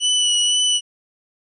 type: tone with vibrato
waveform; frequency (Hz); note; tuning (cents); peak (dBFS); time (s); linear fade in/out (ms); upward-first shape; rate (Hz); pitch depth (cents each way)
sawtooth; 2960; F#7; 0; -12; 0-0.81; 50; sine; 2; 19
effects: resampled to 24000 Hz